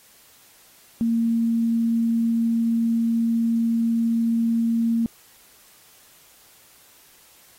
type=tone; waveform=sine; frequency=230 Hz; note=A#3; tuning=23 cents flat; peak=-18 dBFS; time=1.01-5.06 s; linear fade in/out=0 ms; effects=white hiss -53 dBFS RMS until 7.58 s + AAC 48 kbps